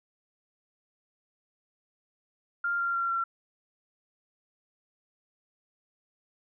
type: tone with pitch steps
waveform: sine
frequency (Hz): 1396.9 / 1384.8 / 1372.9 / 1361.1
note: F6 / F6 / F6 / F6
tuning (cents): 0 / -15 / -30 / -45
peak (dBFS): -26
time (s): 2.64-3.24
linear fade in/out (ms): 5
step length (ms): 150
effects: none